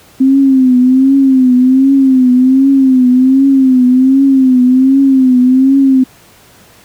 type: tone with vibrato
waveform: sine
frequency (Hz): 261.6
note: C4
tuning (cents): 0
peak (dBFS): -4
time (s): 0.2-6.04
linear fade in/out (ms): 10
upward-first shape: triangle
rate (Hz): 1.3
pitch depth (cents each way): 93
effects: pink hiss -42 dBFS RMS until 6.84 s + high-pass 60 Hz 12 dB/octave